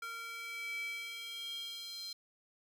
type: tone with high-pass filter sweep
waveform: square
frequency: 460.2 Hz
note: A#4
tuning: 22 cents flat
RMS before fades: -43 dBFS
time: 0.02-2.13 s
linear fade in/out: 5 ms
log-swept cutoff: 1600 to 4200 Hz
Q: 6.3
effects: none